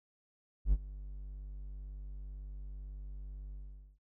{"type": "tone with ADSR envelope", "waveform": "triangle", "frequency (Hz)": 49, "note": "G1", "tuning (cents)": 0, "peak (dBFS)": -20, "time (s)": [0.65, 3.99], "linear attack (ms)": 75, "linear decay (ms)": 44, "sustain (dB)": -20, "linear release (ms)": 460, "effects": []}